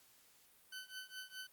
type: tone with tremolo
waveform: 20% pulse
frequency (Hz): 1516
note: F#6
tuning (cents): +42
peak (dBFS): -39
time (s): 0.72-1.47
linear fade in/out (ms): 5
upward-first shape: triangle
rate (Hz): 4.8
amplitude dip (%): 95
effects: white hiss -67 dBFS RMS until 1.52 s + Opus 48 kbps